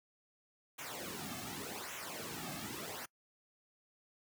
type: noise with flanger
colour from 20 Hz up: pink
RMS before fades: -44 dBFS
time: 0.78-3.06 s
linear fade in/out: 10 ms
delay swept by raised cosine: 0.21 to 2.11 ms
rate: 0.86 Hz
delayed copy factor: -0.75
effects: noise-tail reverb RT60 0.1 s tail -24 dB re dry + high-pass 100 Hz 12 dB/octave